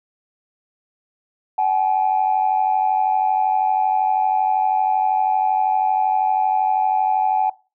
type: tone pair together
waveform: sine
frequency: 757.3 / 850 Hz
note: F#5 / G#5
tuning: +40 / +40 cents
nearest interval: major second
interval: 200 cents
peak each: -18 dBFS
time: 1.58-7.5 s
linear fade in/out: 5 ms
effects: noise-tail reverb RT60 0.3 s tail -20 dB re dry + tanh soft clip ceiling -9 dBFS